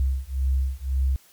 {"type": "beating tone pair", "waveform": "sine", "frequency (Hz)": [65.41, 67.31], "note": ["C2", "C2"], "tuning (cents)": [0, 50], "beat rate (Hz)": 1.9, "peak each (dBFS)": -24, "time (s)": [0, 1.16], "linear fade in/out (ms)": 0, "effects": ["white hiss -55 dBFS RMS until 1.32 s", "MP3 96 kbps"]}